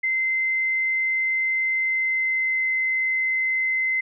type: tone with pitch glide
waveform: sine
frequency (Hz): 2071 to 2059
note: C7 to C7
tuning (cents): -18 to -28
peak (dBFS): -20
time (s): 0.03-4.01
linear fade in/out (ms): 10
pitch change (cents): -10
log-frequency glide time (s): 1.77-2.69
effects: none